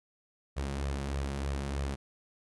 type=tone with flanger; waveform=sawtooth; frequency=69.3 Hz; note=C#2; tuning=in tune; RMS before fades=-34 dBFS; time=0.56-1.96 s; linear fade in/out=20 ms; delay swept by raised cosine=1.6 to 5.6 ms; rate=3.2 Hz; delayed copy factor=+0.5; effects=resampled to 24000 Hz